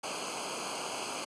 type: noise with comb filter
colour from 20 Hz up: pink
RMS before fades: -37 dBFS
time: 0.03-1.25 s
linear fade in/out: 10 ms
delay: 0.54 ms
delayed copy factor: -0.85
effects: high-pass 200 Hz 12 dB/octave + resampled to 22050 Hz